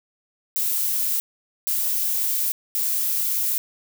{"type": "noise bursts at uneven times", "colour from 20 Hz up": "violet", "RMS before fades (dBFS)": -23, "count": 3, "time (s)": [[0.56, 1.2], [1.67, 2.52], [2.75, 3.58]], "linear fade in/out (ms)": 0, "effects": []}